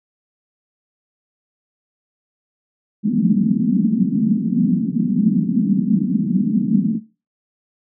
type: band-pass noise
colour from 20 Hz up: white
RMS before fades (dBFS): -17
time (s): 3.03-7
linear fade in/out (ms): 50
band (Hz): 180 to 240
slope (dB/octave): 48
effects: noise-tail reverb RT60 0.3 s tail -18 dB re dry